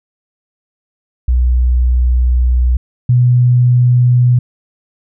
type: tone pair in turn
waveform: sine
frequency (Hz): 61.7 / 123.4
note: B1 / B2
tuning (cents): -1 / -1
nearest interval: octave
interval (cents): 1200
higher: second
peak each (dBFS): -8 / -6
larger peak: second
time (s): 1.28-2.77 / 3.09-4.39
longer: first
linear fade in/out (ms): 5
effects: none